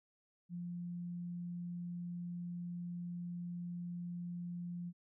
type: tone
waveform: sine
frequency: 174.61 Hz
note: F3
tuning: in tune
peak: -40 dBFS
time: 0.49-4.93 s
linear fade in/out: 50 ms
effects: none